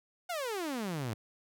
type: exponential sweep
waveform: sawtooth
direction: down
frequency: 740 to 104 Hz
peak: -30 dBFS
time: 0.29-1.14 s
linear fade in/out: 10 ms
effects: none